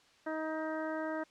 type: harmonic tone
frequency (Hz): 314.9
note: D#4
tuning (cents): +21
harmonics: 1 / 2 / 3 / 4 / 5 / 6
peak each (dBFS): -38 / -38 / -44 / -46 / -44 / -49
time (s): 0.26-1.24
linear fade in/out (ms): 10
effects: white hiss -64 dBFS RMS until 1.3 s + low-pass 5000 Hz 12 dB/octave